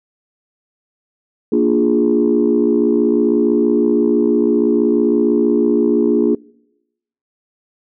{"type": "chord", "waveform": "sine", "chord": "Bb dominant seventh", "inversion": "none", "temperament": "equal", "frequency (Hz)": [233.1, 293.7, 349.2, 415.3], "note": ["Bb3", "D4", "F4", "Ab4"], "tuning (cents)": [0, 0, 0, 0], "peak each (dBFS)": -16, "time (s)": [1.52, 6.35], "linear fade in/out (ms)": 5, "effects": ["noise-tail reverb RT60 0.9 s tail -25 dB re dry", "tanh soft clip ceiling -3 dBFS"]}